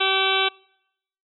harmonic tone, 384.2 Hz, G4, 35 cents flat, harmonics 1 / 2 / 3 / 4 / 6 / 7 / 8 / 9 / 10, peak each -27 / -27 / -27 / -27 / -27 / -27 / -27 / -27 / -27 dBFS, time 0-0.49 s, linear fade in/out 10 ms, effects noise-tail reverb RT60 0.8 s tail -26 dB re dry

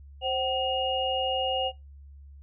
sine tone cluster, 526 / 759 / 2854 Hz, C5 / F#5 / F7, +9 / +44 / +37 cents, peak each -30 dBFS, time 0.21-1.72 s, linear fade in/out 50 ms, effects noise-tail reverb RT60 0.2 s tail -18 dB re dry + added 70 Hz sine -45 dBFS peak until 2.42 s

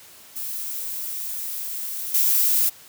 violet noise with level steps, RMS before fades -30 / -19 dBFS, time 0.35-2.7 s, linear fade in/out 20 ms, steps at 2.14 s, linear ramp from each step 5 ms, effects white hiss -47 dBFS RMS until 2.88 s + high-pass 60 Hz 12 dB/octave

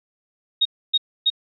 sine tone bursts, 3738 Hz, A#7, 4 cents sharp, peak -14 dBFS, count 3, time 0.61-1.302 s, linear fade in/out 10 ms, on 44 ms, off 280 ms, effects none

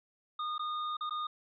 square tone with dropouts, 1225 Hz, D#6, 27 cents flat, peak -34 dBFS, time 0.39-1.27 s, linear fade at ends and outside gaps 5 ms, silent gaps 0.581-0.593 / 0.969-1.008 / 1.096-1.107 s, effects resampled to 11025 Hz

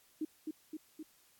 sine tone with echo, 311.1 Hz, D#4, in tune, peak -33 dBFS, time 0.21-0.25 s, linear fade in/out 5 ms, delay 260 ms, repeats 3, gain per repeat -3 dB, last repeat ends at 1.03 s, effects white hiss -67 dBFS RMS until 1.39 s + AAC 64 kbps

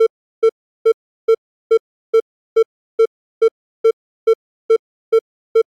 triangle tone bursts, 450 Hz, A4, 39 cents sharp, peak -5 dBFS, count 14, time 0-5.618 s, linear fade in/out 10 ms, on 67 ms, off 360 ms, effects AAC 64 kbps

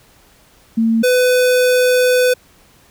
sine / square tone pair in turn, 226 / 500.9 Hz, A3 / B4, +47 / +24 cents, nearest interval octave + major second, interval 1377 cents, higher second, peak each -11 dBFS, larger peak neither, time 0.77-1.03 / 1.03-2.34 s, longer second, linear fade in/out 10 ms, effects pink hiss -50 dBFS RMS until 2.9 s

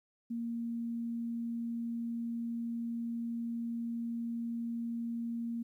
sine tone, 233.1 Hz, A#3, in tune, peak -34 dBFS, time 0.3-5.63 s, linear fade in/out 10 ms, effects 12-bit

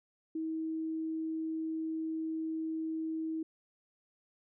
sine tone, 320 Hz, D#4, 49 cents sharp, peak -33 dBFS, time 0.35-3.43 s, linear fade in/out 5 ms, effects none

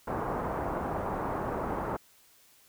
white low-pass noise, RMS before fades -33 dBFS, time 0.07-1.97 s, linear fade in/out 10 ms, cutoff 1100 Hz, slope 24 dB/octave, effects white hiss -61 dBFS RMS until 2.68 s

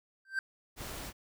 triangle tone with exponential growth, 1563 Hz, G6, 6 cents flat, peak -24 dBFS, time 0.25-0.39 s, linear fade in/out 2 ms, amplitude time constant 29 ms
pink noise, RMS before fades -42 dBFS, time 0.76-1.13 s, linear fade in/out 50 ms
effects none

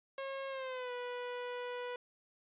sawtooth tone with pitch glide, 542 to 491.3 Hz, C#5 to B4, -39 to -9 cents, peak -35 dBFS, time 0.18-1.96 s, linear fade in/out 2 ms, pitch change -170 cents, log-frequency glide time 0.49-0.92 s, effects resampled to 8000 Hz + 12-bit

